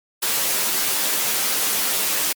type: noise with comb filter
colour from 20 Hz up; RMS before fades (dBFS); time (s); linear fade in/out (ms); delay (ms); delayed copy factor
white; -21; 0.22-2.33; 10; 12; -0.7
effects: high-pass 200 Hz 12 dB/octave + MP3 96 kbps